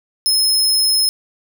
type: tone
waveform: sawtooth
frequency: 5170 Hz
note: E8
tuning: 34 cents flat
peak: -10 dBFS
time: 0.26-1.09 s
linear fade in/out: 0 ms
effects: none